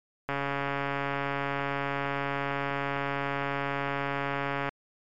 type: click train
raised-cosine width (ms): 0.5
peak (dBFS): -15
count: 617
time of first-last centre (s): 0.29-4.69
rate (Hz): 140
effects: MP3 64 kbps